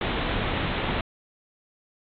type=low-pass noise; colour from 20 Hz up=pink; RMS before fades=-27 dBFS; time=0.01-1.01 s; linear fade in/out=2 ms; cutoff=3800 Hz; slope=96 dB/octave; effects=AAC 48 kbps